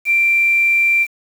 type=tone with quantisation; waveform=sine; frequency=2357 Hz; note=D7; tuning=6 cents sharp; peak=-11 dBFS; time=0.05-1.07 s; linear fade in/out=50 ms; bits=6; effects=none